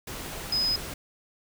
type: tone in noise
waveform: sine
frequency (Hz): 5040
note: D#8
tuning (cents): +21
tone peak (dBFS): -23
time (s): 0.52-0.76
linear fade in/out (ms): 5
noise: pink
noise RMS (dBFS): -37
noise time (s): 0.07-0.94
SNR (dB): +11
effects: none